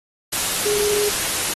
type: tone in noise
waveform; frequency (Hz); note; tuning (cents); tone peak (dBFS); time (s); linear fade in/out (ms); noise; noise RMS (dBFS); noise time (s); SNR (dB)
sine; 415.3; G#4; 0; -20; 0.65-1.1; 10; white; -22; 0.32-1.54; -1
effects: AAC 32 kbps